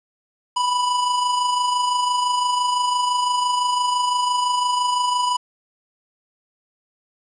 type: tone with amplitude modulation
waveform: square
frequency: 987.8 Hz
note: B5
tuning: in tune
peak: -17 dBFS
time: 0.56-5.37 s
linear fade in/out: 10 ms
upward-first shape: sine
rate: 25.9 Hz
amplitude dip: 40%
effects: resampled to 22050 Hz + 8-bit